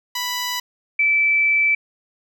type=tone pair in turn; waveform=10% pulse / sine; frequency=987.8 / 2318 Hz; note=B5 / D7; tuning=0 / -23 cents; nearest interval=octave + minor third; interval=1477 cents; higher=second; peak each=-14 dBFS; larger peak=neither; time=0.15-0.6 / 0.99-1.75 s; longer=second; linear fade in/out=5 ms; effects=none